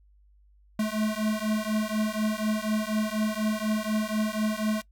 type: beating tone pair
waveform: square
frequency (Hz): 213.4 / 217.5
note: G#3 / A3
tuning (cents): +47 / -20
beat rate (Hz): 4.1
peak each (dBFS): -29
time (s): 0.79-4.82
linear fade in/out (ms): 5
effects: noise-tail reverb RT60 0.1 s tail -22 dB re dry + added 50 Hz sine -56 dBFS peak until 4.91 s